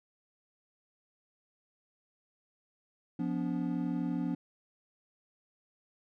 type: chord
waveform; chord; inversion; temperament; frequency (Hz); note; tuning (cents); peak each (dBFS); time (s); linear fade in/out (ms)
triangle; B diminished; second; equal with one note detuned; 174.61 / 246.9 / 287; F3 / B3 / D4; 0 / 0 / -40; -33; 3.19-4.35; 5
effects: none